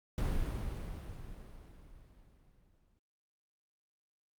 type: noise with exponential decay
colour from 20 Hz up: brown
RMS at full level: -31 dBFS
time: 0.18-2.99 s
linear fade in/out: 1 ms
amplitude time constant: 610 ms
effects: Opus 48 kbps